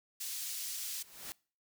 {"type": "high-pass noise", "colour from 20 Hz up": "pink", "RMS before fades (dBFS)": -40, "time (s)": [0.2, 1.03], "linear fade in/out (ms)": 10, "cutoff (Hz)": 4800, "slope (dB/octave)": 12}
{"type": "noise with exponential growth", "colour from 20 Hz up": "white", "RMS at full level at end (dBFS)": -41, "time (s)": [0.76, 1.32], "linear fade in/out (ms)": 0, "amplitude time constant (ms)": 120}
{"effects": ["noise-tail reverb RT60 0.4 s tail -24 dB re dry"]}